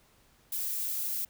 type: noise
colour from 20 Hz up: violet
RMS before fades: -33 dBFS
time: 0.52-1.25 s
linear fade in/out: 5 ms
effects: pink hiss -64 dBFS RMS until 1.29 s